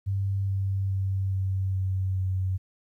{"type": "tone with pitch steps", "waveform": "sine", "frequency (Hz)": [98, 97.15, 96.32, 95.49, 94.66, 93.85], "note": ["G2", "G2", "G2", "G2", "F#2", "F#2"], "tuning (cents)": [0, -15, -30, -45, 40, 25], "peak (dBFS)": -24, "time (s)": [0.06, 2.58], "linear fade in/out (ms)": 20, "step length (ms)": 420, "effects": ["11-bit"]}